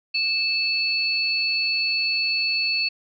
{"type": "tone pair together", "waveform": "sine", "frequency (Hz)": [2628, 4420], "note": ["E7", "C#8"], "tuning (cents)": [-6, -6], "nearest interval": "major sixth", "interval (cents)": 900, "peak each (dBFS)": -23, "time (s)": [0.14, 2.89], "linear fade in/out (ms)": 10, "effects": []}